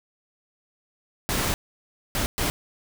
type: noise bursts at uneven times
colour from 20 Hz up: pink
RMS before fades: -25 dBFS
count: 3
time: 1.29-1.54 / 2.15-2.26 / 2.38-2.5 s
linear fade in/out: 0 ms
effects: none